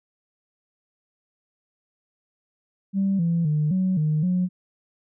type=tone with pitch steps; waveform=sine; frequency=195.1 / 168.4 / 151.2 / 186.6 / 153.4 / 181.5 Hz; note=G3 / E3 / D#3 / F#3 / D#3 / F#3; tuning=-8 / +37 / -49 / +15 / -24 / -33 cents; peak=-18 dBFS; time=2.93-4.49 s; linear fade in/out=50 ms; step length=260 ms; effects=tanh soft clip ceiling -15 dBFS